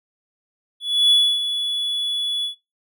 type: tone with ADSR envelope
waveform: triangle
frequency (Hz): 3412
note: G#7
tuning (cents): +46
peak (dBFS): -10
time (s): 0.8-2.55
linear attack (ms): 310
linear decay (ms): 280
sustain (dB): -10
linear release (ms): 110
effects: noise-tail reverb RT60 0.3 s tail -25 dB re dry